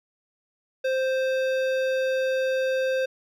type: tone with hard clipping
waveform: sine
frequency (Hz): 523.3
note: C5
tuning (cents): 0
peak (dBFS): -24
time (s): 0.84-3.06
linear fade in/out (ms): 10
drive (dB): 14
effects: none